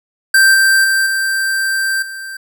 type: tone with level steps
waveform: square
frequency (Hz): 1568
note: G6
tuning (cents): 0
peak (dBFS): -7 / -9 / -12 / -15 / -26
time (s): 0.34-2.37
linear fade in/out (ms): 5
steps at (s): 0.54 / 0.84 / 1.06 / 2.02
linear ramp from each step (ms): 5
effects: none